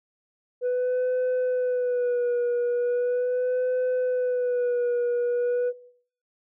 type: tone with vibrato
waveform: sine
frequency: 493.9 Hz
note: B4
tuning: in tune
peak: -19 dBFS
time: 0.61-5.73 s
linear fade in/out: 50 ms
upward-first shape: sine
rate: 0.39 Hz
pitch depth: 41 cents each way
effects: noise-tail reverb RT60 0.6 s tail -19 dB re dry + tanh soft clip ceiling -21 dBFS